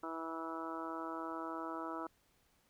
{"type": "harmonic tone", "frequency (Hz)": 163.1, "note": "E3", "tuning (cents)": -18, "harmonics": [2, 3, 4, 5, 6, 7, 8, 9], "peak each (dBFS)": [-44, -51, -48, -52, -47, -52, -45, -57], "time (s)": [0.03, 2.07], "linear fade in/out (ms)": 5, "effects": ["pink hiss -73 dBFS RMS until 2.69 s"]}